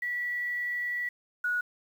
sine tone pair in turn, 1948 / 1459.4 Hz, B6 / F#6, -24 / -24 cents, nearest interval perfect fourth, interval 500 cents, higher first, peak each -29 / -26 dBFS, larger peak second, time 0.02-1.09 / 1.44-1.61 s, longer first, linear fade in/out 5 ms, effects 9-bit

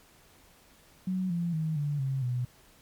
sine tone with pitch steps, 185.8 / 171.37 / 158.05 / 145.78 / 134.45 / 124.01 Hz, F#3 / F3 / D#3 / D3 / C3 / B2, +7 / -32 / +27 / -12 / +47 / +8 cents, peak -27 dBFS, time 1.07-2.45 s, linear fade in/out 5 ms, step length 230 ms, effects pink hiss -59 dBFS RMS until 2.81 s + MP3 96 kbps

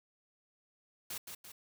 white noise with echo, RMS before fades -41 dBFS, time 1.1-1.18 s, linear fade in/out 5 ms, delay 170 ms, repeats 2, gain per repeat -5 dB, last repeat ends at 1.52 s, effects none

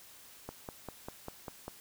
click train, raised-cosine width 1 ms, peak -26 dBFS, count 7, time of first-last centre 0.49-1.68 s, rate 5.04 Hz, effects white hiss -55 dBFS RMS until 1.8 s

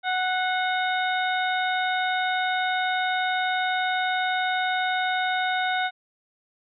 harmonic tone with a mistuned harmonic, 740 Hz, F#5, in tune, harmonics 1 / 2 / 3 / 4 / 5, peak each -25 / -27 / -32 / -40 / -32 dBFS, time 0.03-5.91 s, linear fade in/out 50 ms, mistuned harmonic 3, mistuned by -38 cents, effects none

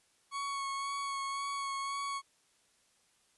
40% pulse tone with vibrato, 1108.7 Hz, C#6, in tune, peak -34 dBFS, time 0.31-2.22 s, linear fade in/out 50 ms, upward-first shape sine, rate 1.9 Hz, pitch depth 18 cents each way, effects white hiss -70 dBFS RMS until 3.37 s + resampled to 24000 Hz

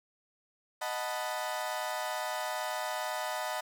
30% pulse chord, B dominant seventh, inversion first, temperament equal, 622.3 / 740 / 880 / 987.8 Hz, D#5 / F#5 / A5 / B5, 0 / 0 / 0 / 0 cents, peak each -35 / -36 / -37 / -37 dBFS, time 0.81-3.61 s, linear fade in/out 10 ms, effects none

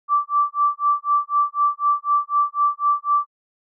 sine tone with tremolo, 1166 Hz, D6, 13 cents flat, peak -13 dBFS, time 0.08-3.27 s, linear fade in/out 50 ms, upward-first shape sine, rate 4 Hz, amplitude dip 100%, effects none

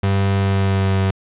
35% pulse tone with pitch glide, 98 to 96.15 Hz, G2 to G2, 0 to -33 cents, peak -13 dBFS, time 0.03-1.11 s, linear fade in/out 5 ms, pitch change -33 cents, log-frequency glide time 0.36-0.96 s, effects resampled to 8000 Hz + 9-bit

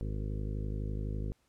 harmonic tone with a mistuned harmonic, 51.91 Hz, G#1, in tune, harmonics 1 / 2 / 3 / 4 / 5 / 6 / 7 / 8 / 9 / 10, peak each -35 / -38 / -43 / -46 / -47 / -53 / -49 / -56 / -51 / -58 dBFS, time 0.01-1.32 s, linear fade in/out 0 ms, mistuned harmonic 8, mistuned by +30 cents, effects pink hiss -73 dBFS RMS until 1.48 s + low-pass 12000 Hz 12 dB/octave

